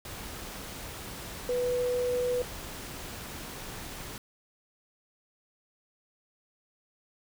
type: tone in noise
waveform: sine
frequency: 493.9 Hz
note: B4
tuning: in tune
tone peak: -26 dBFS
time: 1.49-2.42 s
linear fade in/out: 2 ms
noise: pink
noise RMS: -41 dBFS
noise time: 0.05-4.18 s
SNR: +12 dB
effects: none